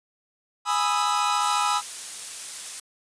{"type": "chord", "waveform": "45% pulse", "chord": "E major seventh", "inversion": "first", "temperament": "equal", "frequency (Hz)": [830.6, 987.8, 1244.5, 1318.5], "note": ["G#5", "B5", "D#6", "E6"], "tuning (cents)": [0, 0, 0, 0], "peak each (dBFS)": -27, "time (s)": [0.65, 1.82], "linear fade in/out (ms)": 50}
{"type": "noise", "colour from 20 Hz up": "blue", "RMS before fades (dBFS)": -32, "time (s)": [1.4, 2.8], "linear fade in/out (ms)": 5}
{"effects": ["resampled to 22050 Hz"]}